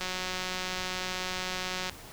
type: click train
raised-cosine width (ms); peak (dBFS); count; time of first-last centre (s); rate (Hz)
0.2; -16; 348; 0.01-1.896; 184
effects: pink hiss -47 dBFS RMS until 2.12 s